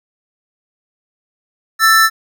square tone pair together, 1327 / 1771.3 Hz, E6 / A6, +11 / +11 cents, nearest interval perfect fourth, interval 500 cents, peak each -11 dBFS, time 1.79-2.1 s, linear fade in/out 50 ms, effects none

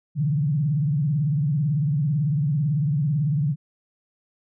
sine tone with vibrato, 146.83 Hz, D3, in tune, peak -19 dBFS, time 0.15-3.56 s, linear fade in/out 50 ms, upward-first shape triangle, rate 18 Hz, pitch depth 230 cents each way, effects none

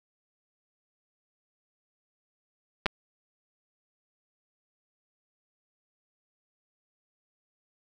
clicks, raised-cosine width 0.3 ms, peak -9 dBFS, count 2, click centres 2.859 / 2.864 s, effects none

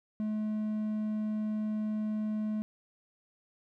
triangle tone, 214.2 Hz, A3, 46 cents flat, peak -28 dBFS, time 0.2-2.62 s, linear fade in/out 0 ms, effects none

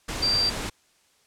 sine tone in noise, 4699 Hz, D8, in tune, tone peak -20 dBFS, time 0.22-0.5 s, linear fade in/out 10 ms, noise pink, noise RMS -31 dBFS, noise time 0.08-0.7 s, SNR +8 dB, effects white hiss -63 dBFS RMS until 1.26 s + low-pass 9000 Hz 12 dB/octave

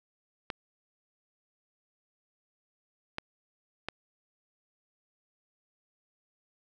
clicks, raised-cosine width 0.3 ms, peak -17 dBFS, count 3, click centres 0.502 / 3.184 / 3.886 s, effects none

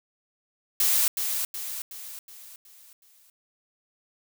blue noise with echo, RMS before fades -22 dBFS, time 0.8-1.08 s, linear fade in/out 2 ms, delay 370 ms, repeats 6, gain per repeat -6 dB, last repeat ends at 3.3 s, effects none

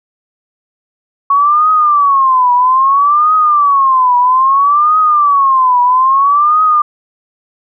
sine tone with vibrato, 1108.7 Hz, C#6, in tune, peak -6 dBFS, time 1.3-6.82 s, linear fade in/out 5 ms, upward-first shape triangle, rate 0.61 Hz, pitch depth 230 cents each way, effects none

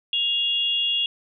sine tone pair together, 2811 / 3343 Hz, F7 / G#7, +11 / +11 cents, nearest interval minor third, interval 300 cents, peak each -23 dBFS, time 0.13-1.06 s, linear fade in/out 2 ms, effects none

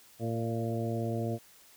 harmonic tone with a mistuned harmonic, 114.7 Hz, A#2, 28 cents flat, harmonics 1 / 2 / 3 / 4 / 5 / 6, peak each -33 / -36 / -38 / -39 / -40 / -41 dBFS, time 0.19-1.39 s, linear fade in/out 50 ms, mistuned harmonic 5, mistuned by +25 cents, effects white hiss -58 dBFS RMS until 1.76 s

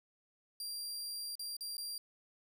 sawtooth tone with dropouts, 4751 Hz, D8, 19 cents sharp, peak -37 dBFS, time 0.6-1.98 s, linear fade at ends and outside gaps 2 ms, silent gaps 1.354-1.394 / 1.567-1.608 / 1.769-1.78 s, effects none

